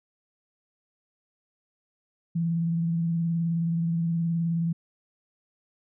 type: tone with vibrato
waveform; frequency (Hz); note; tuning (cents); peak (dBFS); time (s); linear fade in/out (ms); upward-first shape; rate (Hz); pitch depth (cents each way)
sine; 167.1; E3; +24; -23; 2.35-4.73; 10; sine; 19; 30
effects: none